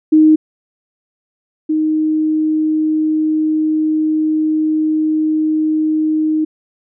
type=tone pair in turn; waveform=sine; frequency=311.1 / 311.1 Hz; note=D#4 / D#4; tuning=0 / 0 cents; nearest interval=unison; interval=0 cents; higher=neither; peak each=-5 / -12 dBFS; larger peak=first; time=0.12-0.36 / 1.69-6.45 s; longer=second; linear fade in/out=10 ms; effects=none